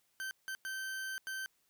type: tone bursts at uneven times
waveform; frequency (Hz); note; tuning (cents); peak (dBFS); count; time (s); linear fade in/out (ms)
40% pulse; 1550; G6; -20; -37; 4; 0.2-0.31 / 0.48-0.55 / 0.65-1.18 / 1.27-1.46; 0
effects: white hiss -75 dBFS RMS until 1.69 s